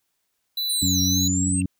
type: tone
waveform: square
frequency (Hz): 3978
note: B7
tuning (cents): +12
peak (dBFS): -24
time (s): 0.57-1.28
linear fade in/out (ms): 5
type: linear two-way sweep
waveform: sine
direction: down then up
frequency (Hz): 9520 to 5588 to 8470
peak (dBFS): -24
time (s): 0.69-1.61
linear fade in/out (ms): 10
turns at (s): 1.01
type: harmonic tone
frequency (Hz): 92.3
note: F#2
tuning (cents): -4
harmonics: 1 / 2 / 3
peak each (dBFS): -25 / -25 / -25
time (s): 0.82-1.66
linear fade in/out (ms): 5
type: tone with exponential growth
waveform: triangle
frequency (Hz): 2700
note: E7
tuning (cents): +41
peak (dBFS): -29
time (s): 1.53-1.62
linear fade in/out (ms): 1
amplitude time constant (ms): 18
effects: white hiss -74 dBFS RMS until 1.79 s